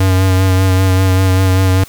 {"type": "tone with vibrato", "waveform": "square", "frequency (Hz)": 94, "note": "F#2", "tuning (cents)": 28, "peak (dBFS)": -9, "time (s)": [0, 1.84], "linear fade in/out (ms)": 5, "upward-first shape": "sine", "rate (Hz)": 5.1, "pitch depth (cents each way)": 24, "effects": ["white hiss -38 dBFS RMS until 1.88 s"]}